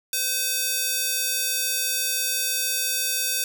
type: tone with high-pass filter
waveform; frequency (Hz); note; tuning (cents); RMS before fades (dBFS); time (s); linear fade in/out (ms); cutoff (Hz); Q
square; 513; C5; -34; -25; 0.13-3.44; 2; 4300; 0.5
effects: none